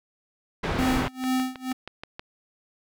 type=low-pass noise; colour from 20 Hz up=pink; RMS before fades=-27 dBFS; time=0.63-1.08 s; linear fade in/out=10 ms; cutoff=2500 Hz; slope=12 dB/octave
type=tone with tremolo; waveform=square; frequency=257.7 Hz; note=C4; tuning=26 cents flat; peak=-22 dBFS; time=0.78-1.73 s; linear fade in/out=10 ms; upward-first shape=sine; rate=2.2 Hz; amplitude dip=95%
type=click train; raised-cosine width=0.3 ms; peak=-20 dBFS; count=8; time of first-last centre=1.08-2.195 s; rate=6.28 Hz
effects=none